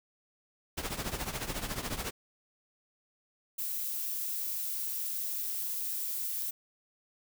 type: noise with tremolo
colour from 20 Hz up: pink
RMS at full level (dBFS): -33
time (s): 0.77-2.11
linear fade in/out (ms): 10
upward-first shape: triangle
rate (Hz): 14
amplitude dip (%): 80
type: noise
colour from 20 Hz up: violet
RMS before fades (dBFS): -35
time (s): 3.58-6.51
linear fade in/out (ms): 10
effects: none